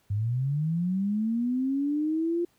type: linear sweep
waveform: sine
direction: up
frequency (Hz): 97.5 to 349.2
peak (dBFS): -24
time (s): 0.1-2.45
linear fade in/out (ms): 5
effects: pink hiss -67 dBFS RMS until 2.58 s + high-pass 60 Hz 12 dB/octave